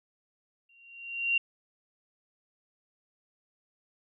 sine tone with exponential growth, 2761 Hz, F7, 20 cents flat, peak -21 dBFS, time 0.69-1.38 s, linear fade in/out 5 ms, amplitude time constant 150 ms, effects none

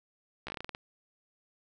slowing click train, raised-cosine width 0.3 ms, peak -22 dBFS, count 10, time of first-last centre 0.47-0.749 s, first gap 14 ms, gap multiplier 1.19, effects none

